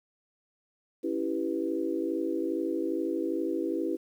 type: chord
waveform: sine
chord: C# half-diminished seventh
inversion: none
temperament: equal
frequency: 277.2 / 329.6 / 392 / 493.9 Hz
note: C#4 / E4 / G4 / B4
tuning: 0 / 0 / 0 / 0 cents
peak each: -35 / -30 / -34 / -36 dBFS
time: 1.03-3.97 s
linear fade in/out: 20 ms
effects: 10-bit